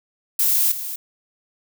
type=noise with echo; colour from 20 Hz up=violet; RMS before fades=-18 dBFS; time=0.39-0.72 s; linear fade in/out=5 ms; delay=240 ms; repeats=1; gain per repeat=-11 dB; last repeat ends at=0.96 s; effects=none